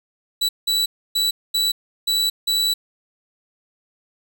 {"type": "tone bursts at uneven times", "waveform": "40% pulse", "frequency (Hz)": 3946, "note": "B7", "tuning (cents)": -2, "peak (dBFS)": -16, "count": 6, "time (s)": [[0.41, 0.49], [0.67, 0.86], [1.15, 1.31], [1.54, 1.72], [2.07, 2.3], [2.47, 2.74]], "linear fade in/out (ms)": 10, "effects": []}